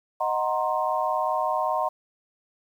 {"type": "chord", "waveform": "sine", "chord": "C half-diminished seventh", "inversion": "first", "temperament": "equal with one note detuned", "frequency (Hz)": [622.3, 740, 932.3, 1057.4], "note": ["Eb5", "Gb5", "Bb5", "C6"], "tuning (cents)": [0, 0, 0, 18], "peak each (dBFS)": -28, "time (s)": [0.2, 1.89], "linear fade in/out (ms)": 10, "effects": ["9-bit"]}